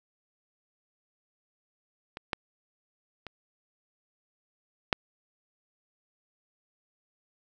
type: clicks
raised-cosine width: 0.3 ms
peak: -22 / -12 / -24 / -6 dBFS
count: 4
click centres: 2.171 / 2.332 / 3.267 / 4.928 s
effects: none